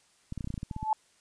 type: clicks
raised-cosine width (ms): 5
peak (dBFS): -23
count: 12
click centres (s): 0.324 / 0.377 / 0.408 / 0.444 / 0.474 / 0.504 / 0.541 / 0.578 / 0.631 / 0.712 / 0.764 / 0.829
type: tone with exponential growth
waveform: sine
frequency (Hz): 868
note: A5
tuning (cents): -24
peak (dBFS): -20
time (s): 0.7-0.93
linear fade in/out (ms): 2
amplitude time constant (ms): 49
effects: white hiss -65 dBFS RMS until 1.2 s + resampled to 22050 Hz